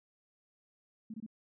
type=tone bursts; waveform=sine; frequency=220 Hz; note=A3; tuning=in tune; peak=-40 dBFS; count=3; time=1.1-1.264 s; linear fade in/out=5 ms; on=40 ms; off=22 ms; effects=none

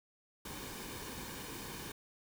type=noise with comb filter; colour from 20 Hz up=pink; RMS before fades=-45 dBFS; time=0.45-1.92 s; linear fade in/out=5 ms; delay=1.5 ms; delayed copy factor=-0.55; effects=none

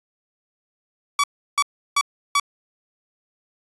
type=tone bursts; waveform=sawtooth; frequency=1140 Hz; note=C#6; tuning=48 cents sharp; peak=-12 dBFS; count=4; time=1.19-2.398 s; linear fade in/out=2 ms; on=47 ms; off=340 ms; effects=resampled to 24000 Hz

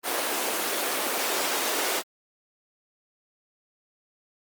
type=high-pass noise; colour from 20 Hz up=pink; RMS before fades=-27 dBFS; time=0.03-2.03 s; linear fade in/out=50 ms; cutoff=330 Hz; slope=24 dB/octave; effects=Opus 24 kbps

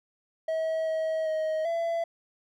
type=tone with pitch steps; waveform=triangle; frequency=642 / 638 / 629 / 671 Hz; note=E5 / D#5 / D#5 / E5; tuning=-46 / +43 / +19 / +31 cents; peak=-24 dBFS; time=0.48-2.04 s; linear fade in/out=5 ms; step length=390 ms; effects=none

